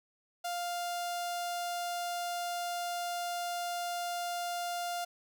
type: tone with notch filter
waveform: sawtooth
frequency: 700 Hz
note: F5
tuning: 4 cents sharp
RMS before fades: -36 dBFS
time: 0.44-5.05 s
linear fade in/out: 10 ms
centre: 1900 Hz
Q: 1.7
effects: none